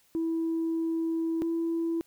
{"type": "tone pair in turn", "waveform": "sine", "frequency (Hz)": [327.8, 332], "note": ["E4", "E4"], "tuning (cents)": [-10, 12], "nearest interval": "unison", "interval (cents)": 22, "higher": "second", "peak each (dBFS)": -25, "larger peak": "neither", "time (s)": [[0.15, 1.42], [1.42, 2.01]], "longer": "first", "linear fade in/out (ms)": 0, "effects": ["tanh soft clip ceiling -23 dBFS", "white hiss -65 dBFS RMS until 2.06 s"]}